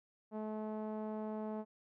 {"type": "tone with low-pass filter", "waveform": "sawtooth", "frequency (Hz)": 215.5, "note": "A3", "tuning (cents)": -36, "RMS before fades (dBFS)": -41, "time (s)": [0.31, 1.65], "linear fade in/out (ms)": 50, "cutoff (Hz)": 790, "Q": 1.7, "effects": []}